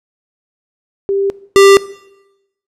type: tone pair in turn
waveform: sine / square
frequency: 394.7 / 394.7 Hz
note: G4 / G4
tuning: +12 / +12 cents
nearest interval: unison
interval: 0 cents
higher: neither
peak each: -12 / -4 dBFS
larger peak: second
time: 1.09-1.3 / 1.56-1.77 s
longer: neither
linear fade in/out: 0 ms
effects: noise-tail reverb RT60 0.9 s tail -19 dB re dry + low-pass 10000 Hz 12 dB/octave